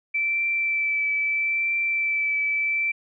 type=tone with vibrato; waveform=sine; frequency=2326 Hz; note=D7; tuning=17 cents flat; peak=-21 dBFS; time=0.14-2.92 s; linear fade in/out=10 ms; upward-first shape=triangle; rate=0.77 Hz; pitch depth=18 cents each way; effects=none